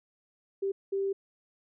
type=tone bursts at uneven times; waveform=sine; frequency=392 Hz; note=G4; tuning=in tune; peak=-27 dBFS; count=2; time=0.62-0.72 / 0.92-1.13 s; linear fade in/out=10 ms; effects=none